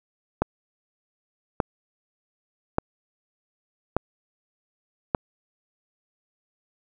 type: click train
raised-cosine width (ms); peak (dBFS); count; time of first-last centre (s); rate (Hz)
1; -6; 5; 0.42-5.148; 0.846
effects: 8-bit